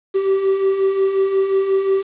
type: beating tone pair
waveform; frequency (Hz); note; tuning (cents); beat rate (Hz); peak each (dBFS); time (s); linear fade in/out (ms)
triangle; 383 / 388.6; G4 / G4; -40 / -15; 5.6; -21 / -13; 0.14-2.03; 20
effects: resampled to 8000 Hz + 7-bit